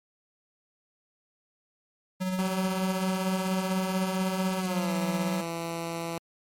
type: tone with tremolo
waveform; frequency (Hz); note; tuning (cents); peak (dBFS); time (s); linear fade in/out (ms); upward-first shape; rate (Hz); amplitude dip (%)
square; 185.6; F#3; +6; -26; 2.2-5.42; 20; triangle; 16; 45
type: tone with pitch glide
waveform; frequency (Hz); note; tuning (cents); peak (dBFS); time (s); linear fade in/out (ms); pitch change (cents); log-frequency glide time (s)
10% pulse; 190 to 167.33; F#3 to E3; +46 to +26; -23; 2.39-6.18; 0; -220; 4.58-4.93
effects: MP3 64 kbps